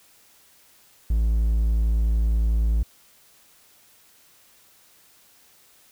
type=tone; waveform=triangle; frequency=55.4 Hz; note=A1; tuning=13 cents sharp; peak=-16 dBFS; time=1.1-2.83 s; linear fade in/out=5 ms; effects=white hiss -56 dBFS RMS until 5.91 s